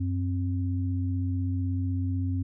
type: tone pair together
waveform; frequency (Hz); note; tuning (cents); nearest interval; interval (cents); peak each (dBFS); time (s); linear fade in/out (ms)
sine; 93.51 / 264.5; F#2 / C4; +19 / +19; octave + tritone; 1800; -26 / -32; 0-2.43; 10
effects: none